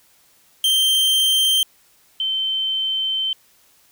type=tone pair in turn; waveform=45% pulse / sine; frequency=3142 / 3093 Hz; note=G7 / G7; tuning=+3 / -24 cents; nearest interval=unison; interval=27 cents; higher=first; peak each=-14 / -19 dBFS; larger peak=first; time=0.64-1.63 / 2.2-3.33 s; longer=second; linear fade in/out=2 ms; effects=white hiss -56 dBFS RMS until 3.91 s